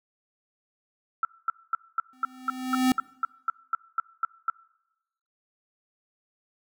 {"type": "tone bursts", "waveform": "sine", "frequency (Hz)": 1330, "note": "E6", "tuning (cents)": 15, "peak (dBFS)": -21, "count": 14, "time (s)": [1.23, 4.5], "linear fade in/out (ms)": 2, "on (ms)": 20, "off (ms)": 230}
{"type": "tone with exponential growth", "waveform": "square", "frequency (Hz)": 256.8, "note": "C4", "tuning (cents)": -32, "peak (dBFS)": -18, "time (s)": [2.13, 2.92], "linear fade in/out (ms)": 2, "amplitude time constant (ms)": 170}
{"effects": ["noise-tail reverb RT60 1.0 s tail -24 dB re dry"]}